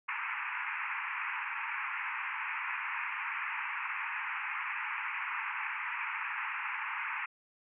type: band-pass noise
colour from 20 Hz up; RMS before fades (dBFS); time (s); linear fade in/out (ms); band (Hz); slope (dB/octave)
white; -37; 0.08-7.26; 10; 860 to 2600; 96
effects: none